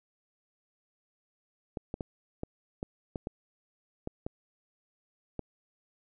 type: clicks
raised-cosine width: 2 ms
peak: -21 dBFS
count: 10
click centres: 1.772 / 1.941 / 2.008 / 2.434 / 2.829 / 3.158 / 3.271 / 4.074 / 4.265 / 5.393 s
effects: none